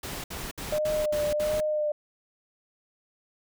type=noise bursts; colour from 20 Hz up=pink; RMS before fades=-36 dBFS; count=6; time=0.03-1.605 s; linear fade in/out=5 ms; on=210 ms; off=63 ms
type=tone with vibrato; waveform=sine; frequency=604 Hz; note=D5; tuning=48 cents sharp; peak=-24 dBFS; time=0.72-1.92 s; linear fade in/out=5 ms; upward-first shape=sine; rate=1.4 Hz; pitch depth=25 cents each way
effects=none